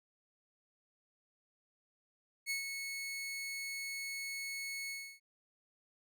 sawtooth tone with ADSR envelope, 2200 Hz, C#7, 14 cents flat, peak -30 dBFS, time 2.46-5.2 s, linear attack 43 ms, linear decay 120 ms, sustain -6 dB, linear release 300 ms, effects none

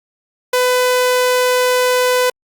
sawtooth tone, 501 Hz, B4, 25 cents sharp, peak -8 dBFS, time 0.53-2.3 s, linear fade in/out 5 ms, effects Opus 48 kbps

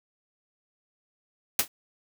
white noise with exponential decay, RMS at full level -17 dBFS, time 1.59-1.68 s, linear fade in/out 2 ms, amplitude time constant 19 ms, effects none

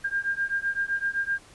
sine beating tone pair, 1600 / 1607.8 Hz, G6 / G6, +35 / +43 cents, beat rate 7.8 Hz, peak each -28 dBFS, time 0.04-1.39 s, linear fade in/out 10 ms, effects pink hiss -52 dBFS RMS until 1.54 s + resampled to 24000 Hz

